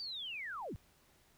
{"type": "linear sweep", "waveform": "sine", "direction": "down", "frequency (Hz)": [4703, 36.71], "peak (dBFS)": -40, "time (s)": [0, 0.76], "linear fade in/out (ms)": 0, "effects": ["pink hiss -68 dBFS RMS until 1.37 s"]}